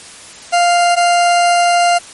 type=tone pair in turn; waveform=40% pulse; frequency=698.5 / 698.5 Hz; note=F5 / F5; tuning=0 / 0 cents; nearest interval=unison; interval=0 cents; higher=neither; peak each=-8 dBFS; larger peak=neither; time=0.52-0.96 / 0.96-1.99 s; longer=second; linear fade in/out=20 ms; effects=white hiss -35 dBFS RMS until 2.13 s + MP3 48 kbps